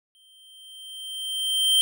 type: tone with exponential growth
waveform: square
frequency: 3136 Hz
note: G7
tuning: in tune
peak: -16 dBFS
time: 0.15-1.81 s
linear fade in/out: 0 ms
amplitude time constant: 360 ms
effects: none